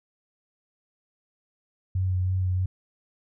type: tone with vibrato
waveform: sine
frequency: 92.5 Hz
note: F#2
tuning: in tune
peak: -22 dBFS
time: 1.95-2.66 s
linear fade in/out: 5 ms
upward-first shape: sine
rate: 3.1 Hz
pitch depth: 20 cents each way
effects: none